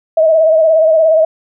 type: tone with vibrato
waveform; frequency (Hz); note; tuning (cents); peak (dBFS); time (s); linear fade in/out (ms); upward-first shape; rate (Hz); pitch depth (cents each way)
sine; 638; D#5; +43; -6; 0.17-1.25; 5; sine; 17; 51
effects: none

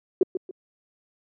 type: tone with echo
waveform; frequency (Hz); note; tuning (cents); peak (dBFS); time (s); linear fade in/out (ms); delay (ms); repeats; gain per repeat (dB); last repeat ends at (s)
sine; 370; F#4; 0; -13; 0.21-0.23; 2; 140; 2; -10; 0.51
effects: high-pass 200 Hz 12 dB/octave

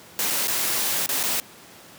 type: noise with dropouts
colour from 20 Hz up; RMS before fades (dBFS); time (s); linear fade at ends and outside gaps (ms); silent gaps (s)
white; -24; 0.19-1.4; 0; 0.302-0.306 / 0.473-0.481 / 1.061-1.091 / 1.23-1.237
effects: pink hiss -46 dBFS RMS until 1.98 s + high-pass 150 Hz 12 dB/octave

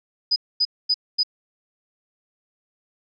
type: tone bursts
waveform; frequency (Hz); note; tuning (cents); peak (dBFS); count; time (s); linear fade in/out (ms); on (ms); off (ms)
sine; 4978; D#8; 0; -16; 4; 0.31-1.234; 10; 51; 240
effects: none

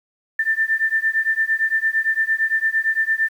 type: beating tone pair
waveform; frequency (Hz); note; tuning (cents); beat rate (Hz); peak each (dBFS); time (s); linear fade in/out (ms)
sine; 1778 / 1786.8; A6 / A6; +18 / +26; 8.8; -20; 0.39-3.29; 5
effects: 8-bit

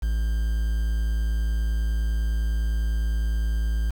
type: tone with quantisation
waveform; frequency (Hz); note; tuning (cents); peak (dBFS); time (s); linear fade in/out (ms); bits
triangle; 54.9; A1; -3; -19; 0.02-3.91; 10; 7
effects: none

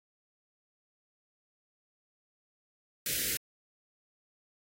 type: band-stop noise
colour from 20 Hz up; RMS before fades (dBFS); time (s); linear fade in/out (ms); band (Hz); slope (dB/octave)
white; -32; 3.06-3.37; 2; 550 to 1500; 48
effects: AAC 48 kbps

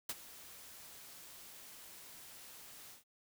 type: noise with ADSR envelope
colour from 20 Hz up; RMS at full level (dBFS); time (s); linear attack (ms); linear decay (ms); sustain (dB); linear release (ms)
white; -37; 0.09-3.04; 6; 37; -17; 130
effects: none

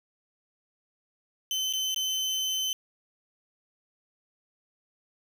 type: tone with dropouts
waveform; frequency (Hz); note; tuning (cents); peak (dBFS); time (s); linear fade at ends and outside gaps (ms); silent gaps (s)
30% pulse; 3061; G7; -42; -24; 1.51-2.73; 1; 1.727-1.735 / 1.945-1.961
effects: none

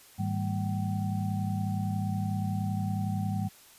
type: tone cluster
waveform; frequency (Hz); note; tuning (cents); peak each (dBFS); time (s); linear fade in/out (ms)
sine; 103.8 / 158.2 / 195.2 / 226 / 764; G#2 / D#3 / G3 / A3 / G5; 0 / +29 / -7 / +47 / -45; -31 / -36 / -32 / -40 / -40; 0.18-3.49; 20
effects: white hiss -55 dBFS RMS until 3.78 s + resampled to 32000 Hz

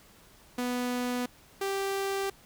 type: tone pair in turn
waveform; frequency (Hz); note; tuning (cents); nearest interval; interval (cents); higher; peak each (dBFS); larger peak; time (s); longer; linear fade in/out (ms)
sawtooth; 246.9 / 391.9; B3 / G4; 0 / 0; minor sixth; 800; second; -25; neither; 0.58-1.26 / 1.61-2.3; second; 5
effects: pink hiss -57 dBFS RMS until 2.45 s

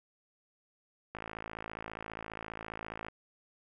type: click train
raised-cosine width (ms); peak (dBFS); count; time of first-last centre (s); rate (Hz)
0.5; -25; 107; 1.15-3.084; 54.8
effects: none

